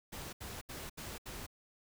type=noise bursts; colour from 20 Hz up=pink; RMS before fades=-45 dBFS; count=5; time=0.12-1.466 s; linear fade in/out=10 ms; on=210 ms; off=74 ms; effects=none